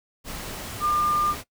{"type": "tone in noise", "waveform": "sine", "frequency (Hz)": 1200, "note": "D6", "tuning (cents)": 37, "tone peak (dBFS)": -20, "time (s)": [0.8, 1.35], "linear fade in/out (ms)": 50, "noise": "pink", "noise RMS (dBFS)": -35, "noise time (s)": [0.24, 1.44], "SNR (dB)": 12, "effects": ["noise-tail reverb RT60 0.1 s tail -19 dB re dry"]}